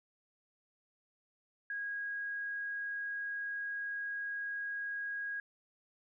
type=tone; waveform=sine; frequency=1643 Hz; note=G#6; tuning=19 cents flat; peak=-36 dBFS; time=1.7-5.4 s; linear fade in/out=2 ms; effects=none